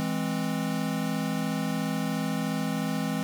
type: chord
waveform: square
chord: E augmented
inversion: none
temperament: equal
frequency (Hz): 164.81 / 207.7 / 261.6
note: E3 / G#3 / B#3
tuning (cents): 0 / 0 / 0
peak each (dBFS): -32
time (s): 0-3.23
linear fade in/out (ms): 0
effects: none